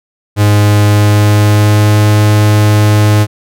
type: tone with pitch glide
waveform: 45% pulse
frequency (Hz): 103.83 to 105.4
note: G#2 to G#2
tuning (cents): 0 to +26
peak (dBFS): -5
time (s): 0.36-3.27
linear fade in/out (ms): 50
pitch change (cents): +26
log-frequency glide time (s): 0.85-2.03
effects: none